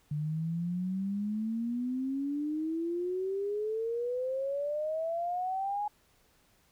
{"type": "exponential sweep", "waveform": "sine", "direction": "up", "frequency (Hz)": [146.83, 840], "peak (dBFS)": -30, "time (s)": [0.11, 5.88], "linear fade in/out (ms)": 5, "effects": ["pink hiss -67 dBFS RMS until 6.71 s"]}